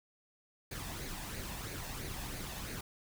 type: noise with flanger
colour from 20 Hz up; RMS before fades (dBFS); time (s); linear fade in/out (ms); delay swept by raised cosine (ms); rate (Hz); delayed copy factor
pink; -42; 0.71-2.81; 5; 0.45 to 1.17; 3; +0.5
effects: none